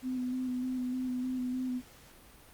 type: tone with vibrato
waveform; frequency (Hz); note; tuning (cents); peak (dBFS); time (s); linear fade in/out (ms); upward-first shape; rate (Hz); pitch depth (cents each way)
sine; 253.4; B3; +45; -31; 0.02-1.82; 50; square; 3.3; 19
effects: pink hiss -56 dBFS RMS until 2.53 s + Opus 48 kbps